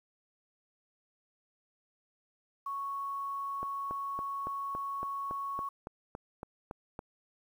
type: tone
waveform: sine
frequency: 1108.7 Hz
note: C#6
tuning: in tune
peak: -34 dBFS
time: 2.66-5.69 s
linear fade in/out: 5 ms
type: click train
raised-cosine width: 1 ms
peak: -26 dBFS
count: 13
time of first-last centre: 3.63-6.991 s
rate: 3.57 Hz
effects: 10-bit